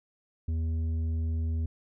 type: tone with tanh clipping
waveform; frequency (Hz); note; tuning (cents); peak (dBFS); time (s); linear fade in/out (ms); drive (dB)
sine; 81; E2; -30; -28; 0.48-1.66; 5; 7
effects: none